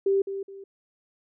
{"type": "tone with echo", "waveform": "sine", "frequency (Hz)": 392, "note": "G4", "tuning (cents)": 0, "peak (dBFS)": -19, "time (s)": [0.06, 0.22], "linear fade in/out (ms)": 5, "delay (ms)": 210, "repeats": 2, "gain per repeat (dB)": -10, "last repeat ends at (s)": 0.64, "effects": []}